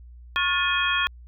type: tone cluster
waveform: sine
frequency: 1097 / 1424 / 1755 / 2497 / 3266 Hz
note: C#6 / F6 / A6 / D#7 / G#7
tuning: -18 / +33 / -5 / +6 / -30 cents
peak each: -27 dBFS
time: 0.36-1.07 s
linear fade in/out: 0 ms
effects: added 60 Hz sine -42 dBFS peak until 1.27 s